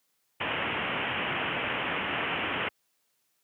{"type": "low-pass noise", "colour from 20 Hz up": "white", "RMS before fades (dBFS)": -31, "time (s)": [0.4, 2.69], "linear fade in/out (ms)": 10, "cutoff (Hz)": 3100, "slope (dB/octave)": 96, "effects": ["white hiss -74 dBFS RMS until 3.43 s", "high-pass 100 Hz 12 dB/octave"]}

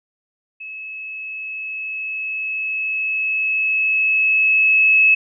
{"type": "tone with level ramp", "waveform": "sine", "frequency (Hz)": 2587, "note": "E7", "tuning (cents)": -33, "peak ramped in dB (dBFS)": [-30, -9], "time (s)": [0.6, 5.15], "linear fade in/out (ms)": 10, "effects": []}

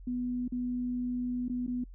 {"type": "tone with dropouts", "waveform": "sine", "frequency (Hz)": 246.9, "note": "B3", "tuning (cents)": 0, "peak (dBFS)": -30, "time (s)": [0.07, 1.84], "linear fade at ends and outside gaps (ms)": 5, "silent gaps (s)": [[0.48, 0.521], [1.483, 1.496], [1.666, 1.677]], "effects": ["noise-tail reverb RT60 0.1 s tail -25 dB re dry", "added 44 Hz sine -45 dBFS peak until 1.94 s"]}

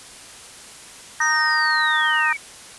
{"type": "harmonic tone", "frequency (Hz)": 309.3, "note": "D#4", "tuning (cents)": -10, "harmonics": [3, 4, 5, 6], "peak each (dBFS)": [-25, -24, -24, -19], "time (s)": [1.2, 2.33], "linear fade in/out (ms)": 5}
{"type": "linear sweep", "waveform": "sine", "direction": "down", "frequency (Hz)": [5940, 2217], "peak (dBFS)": -26, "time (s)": [1.21, 2.37], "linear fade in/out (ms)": 5}
{"effects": ["white hiss -41 dBFS RMS until 2.78 s", "resampled to 24000 Hz"]}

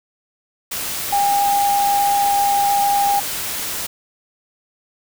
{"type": "tone in noise", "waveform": "sine", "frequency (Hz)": 806, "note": "G5", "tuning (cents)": 48, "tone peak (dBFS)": -14, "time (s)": [1.12, 3.2], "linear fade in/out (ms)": 10, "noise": "white", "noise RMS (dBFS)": -25, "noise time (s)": [0.71, 3.87], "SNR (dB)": 8, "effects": []}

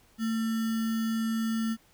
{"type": "tone with sample-and-hold", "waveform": "sine", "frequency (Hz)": 224.4, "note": "A3", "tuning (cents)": 34, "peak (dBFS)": -26, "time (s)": [0.18, 1.77], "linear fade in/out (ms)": 50, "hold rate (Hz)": 1575, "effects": ["pink hiss -62 dBFS RMS until 1.93 s"]}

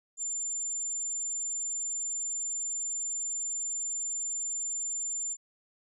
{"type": "tone", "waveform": "sine", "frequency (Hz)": 7190, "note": "A8", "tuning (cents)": 36, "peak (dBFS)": -31, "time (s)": [0.17, 5.37], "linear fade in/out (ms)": 50, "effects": []}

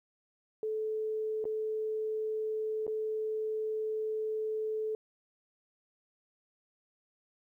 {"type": "tone with dropouts", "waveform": "sine", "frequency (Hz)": 434.6, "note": "A4", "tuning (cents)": -21, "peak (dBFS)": -31, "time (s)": [0.63, 4.95], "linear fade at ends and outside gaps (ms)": 1, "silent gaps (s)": [[1.442, 1.453], [2.867, 2.878]], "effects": ["12-bit"]}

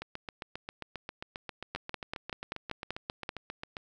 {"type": "two click trains", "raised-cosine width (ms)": 0.3, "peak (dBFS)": [-18, -22], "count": [9, 29], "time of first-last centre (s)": [[1.75, 3.291], [0.02, 3.768]], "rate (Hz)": [5.19, 7.47], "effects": []}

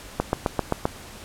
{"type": "click train", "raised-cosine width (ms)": 1, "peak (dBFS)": -6, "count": 6, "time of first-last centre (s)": [0.2, 0.854], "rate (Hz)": 7.64, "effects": ["pink hiss -42 dBFS RMS until 1.24 s", "low-pass 12000 Hz 12 dB/octave"]}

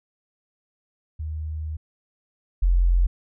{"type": "tone pair in turn", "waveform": "sine", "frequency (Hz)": [77.78, 43.89], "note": ["D#2", "F1"], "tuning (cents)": [0, 9], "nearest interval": "minor seventh", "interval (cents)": 991, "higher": "first", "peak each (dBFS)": [-27, -15], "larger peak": "second", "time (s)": [[1.19, 1.77], [2.62, 3.07]], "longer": "first", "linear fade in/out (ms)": 10, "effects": []}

